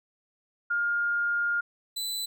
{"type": "tone pair in turn", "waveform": ["sine", "sawtooth"], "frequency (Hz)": [1413, 3997], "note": ["F6", "B7"], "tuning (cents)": [20, 20], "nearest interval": "octave + tritone", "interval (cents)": 1800, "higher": "second", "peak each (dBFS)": [-24, -27], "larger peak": "first", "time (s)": [[0.7, 1.61], [1.96, 2.26]], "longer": "first", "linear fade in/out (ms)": 10, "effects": []}